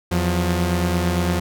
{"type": "tone pair together", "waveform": "sawtooth", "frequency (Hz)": [84.49, 177.8], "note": ["E2", "F3"], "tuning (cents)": [43, 31], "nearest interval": "octave + minor second", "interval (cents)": 1288, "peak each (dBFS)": -17, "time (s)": [0.11, 1.4], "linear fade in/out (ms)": 10, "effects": []}